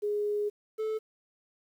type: tone pair in turn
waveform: sine / triangle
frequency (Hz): 415.3 / 436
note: G#4 / A4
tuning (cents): 0 / -16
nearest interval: minor second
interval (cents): 84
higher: second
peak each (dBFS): -27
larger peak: neither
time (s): 0.02-0.5 / 0.78-0.99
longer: first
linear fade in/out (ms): 20
effects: 10-bit